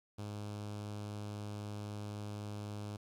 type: tone with notch filter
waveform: sawtooth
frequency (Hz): 103.83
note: G#2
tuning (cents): 0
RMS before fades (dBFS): -43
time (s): 0.18-2.97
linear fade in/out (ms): 10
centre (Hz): 1900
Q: 1.7
effects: low-pass 10000 Hz 12 dB/octave + 12-bit